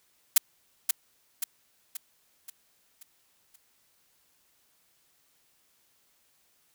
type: noise with echo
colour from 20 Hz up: blue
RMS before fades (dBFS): -17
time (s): 0.36-0.38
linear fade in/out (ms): 5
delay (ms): 530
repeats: 6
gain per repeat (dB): -6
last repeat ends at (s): 3.56
effects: white hiss -68 dBFS RMS until 6.74 s